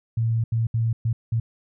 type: tone bursts at uneven times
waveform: sine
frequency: 114.1 Hz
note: A#2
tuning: 37 cents flat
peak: -19 dBFS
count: 5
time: 0.17-0.44 / 0.52-0.67 / 0.74-0.93 / 1.05-1.13 / 1.32-1.4 s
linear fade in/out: 5 ms
effects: none